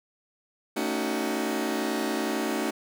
sawtooth chord, D# half-diminished seventh, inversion second, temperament just, 224 / 280 / 311.1 / 373.4 Hz, A3 / C#4 / D#4 / F#4, +31 / +18 / 0 / +16 cents, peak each -28 dBFS, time 0.76-2.71 s, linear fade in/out 10 ms, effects none

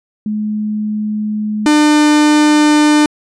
sine / 45% pulse tone pair in turn, 212.3 / 300.2 Hz, G#3 / D4, +38 / +38 cents, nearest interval tritone, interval 600 cents, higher second, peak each -15 / -7 dBFS, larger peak second, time 0.26-1.66 / 1.66-3.06 s, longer neither, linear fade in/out 2 ms, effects resampled to 22050 Hz

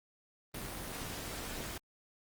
pink noise with amplitude modulation, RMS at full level -38 dBFS, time 0.54-1.78 s, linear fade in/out 5 ms, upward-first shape sine, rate 266 Hz, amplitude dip 85%, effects Opus 24 kbps

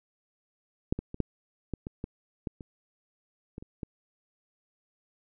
clicks, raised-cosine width 3 ms, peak -12 / -20 / -25 / -13 / -19 / -23 / -21 / -19 / -29 / -26 / -30 / -22 dBFS, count 12, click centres 0.925 / 0.99 / 1.144 / 1.203 / 1.737 / 1.869 / 2.041 / 2.472 / 2.608 / 3.581 / 3.625 / 3.832 s, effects none

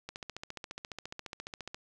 click train, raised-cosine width 0.2 ms, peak -23 dBFS, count 25, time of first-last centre 0.09-1.745 s, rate 14.5 Hz, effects none

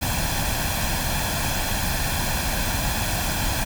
pink noise with comb filter, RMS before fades -24 dBFS, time 0.01-3.65 s, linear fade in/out 20 ms, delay 1.2 ms, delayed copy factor +0.65, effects none

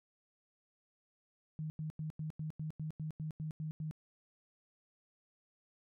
sine tone bursts, 155.56 Hz, D#3, in tune, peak -37 dBFS, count 12, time 1.59-3.911 s, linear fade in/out 0 ms, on 110 ms, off 91 ms, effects none

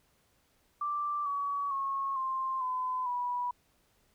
sine tone with pitch steps, 1174.7 / 1132.7 / 1092.2 / 1053.2 / 1015.6 / 979.3 Hz, D6 / C#6 / C#6 / C6 / B5 / B5, 0 / +37 / -26 / +11 / +48 / -15 cents, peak -30 dBFS, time 0.81-3.51 s, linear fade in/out 5 ms, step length 450 ms, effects pink hiss -70 dBFS RMS until 4.14 s

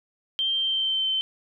sine tone with pitch glide, 3153 to 3086 Hz, G7 to G7, +9 to -28 cents, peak -22 dBFS, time 0.39-1.21 s, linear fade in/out 0 ms, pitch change -37 cents, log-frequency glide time 0.56-1.09 s, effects none

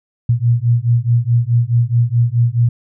sine beating tone pair, 116.54 / 121.24 Hz, A#2 / B2, 0 / -32 cents, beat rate 4.7 Hz, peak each -14 dBFS, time 0.29-2.69 s, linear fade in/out 5 ms, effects none

